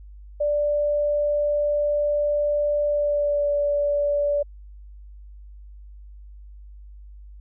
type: tone with pitch glide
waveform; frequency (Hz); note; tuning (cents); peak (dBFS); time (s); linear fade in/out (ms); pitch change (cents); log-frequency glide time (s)
sine; 587.3 to 578.9; D5 to D5; 0 to -25; -19; 0.4-4.43; 10; -25; 2.86-3.49
effects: added 50 Hz sine -40 dBFS peak until 7.4 s